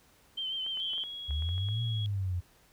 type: tone with vibrato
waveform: sine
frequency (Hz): 3104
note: G7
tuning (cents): -18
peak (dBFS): -32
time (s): 0.37-1.04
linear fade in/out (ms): 10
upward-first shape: triangle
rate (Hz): 6.9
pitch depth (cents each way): 44
type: clicks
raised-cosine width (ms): 0.5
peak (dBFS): -36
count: 10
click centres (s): 0.664 / 0.773 / 0.934 / 0.981 / 1.038 / 1.308 / 1.423 / 1.49 / 1.58 / 1.687
type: tone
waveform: sine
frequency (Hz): 3322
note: G#7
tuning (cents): 0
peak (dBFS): -38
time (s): 0.8-2.06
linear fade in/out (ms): 0
type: exponential two-way sweep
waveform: sine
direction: up then down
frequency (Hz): 69.4 to 117.6 to 86.9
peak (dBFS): -29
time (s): 1.28-2.41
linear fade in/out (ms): 20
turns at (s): 1.82
effects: pink hiss -63 dBFS RMS until 2.72 s